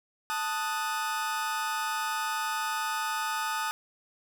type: chord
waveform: 40% pulse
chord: D# diminished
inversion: second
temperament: equal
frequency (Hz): 880 / 1244.5 / 1480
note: A5 / D#6 / F#6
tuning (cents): 0 / 0 / 0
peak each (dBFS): -32 / -32 / -35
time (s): 0.3-3.71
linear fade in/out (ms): 0
effects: none